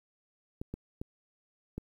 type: clicks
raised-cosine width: 3 ms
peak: -24 dBFS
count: 4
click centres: 0.615 / 0.74 / 1.015 / 1.78 s
effects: 10-bit